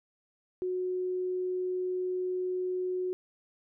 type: tone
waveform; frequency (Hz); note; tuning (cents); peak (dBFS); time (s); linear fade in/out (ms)
sine; 366.4; F#4; -17; -29; 0.62-3.13; 0
effects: none